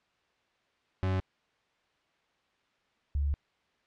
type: tone pair in turn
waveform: 40% pulse / sine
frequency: 93.9 / 71.33 Hz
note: F#2 / D2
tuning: +26 / -50 cents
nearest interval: perfect fourth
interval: 476 cents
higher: first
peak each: -26 dBFS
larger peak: neither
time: 1.03-1.2 / 3.15-3.34 s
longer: second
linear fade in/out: 0 ms
effects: white hiss -71 dBFS RMS until 3.86 s + low-pass 3000 Hz 12 dB/octave